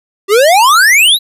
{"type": "exponential sweep", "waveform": "square", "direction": "up", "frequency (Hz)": [378.7, 4063], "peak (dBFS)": -5, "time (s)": [0.28, 1.19], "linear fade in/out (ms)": 50, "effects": ["resampled to 32000 Hz"]}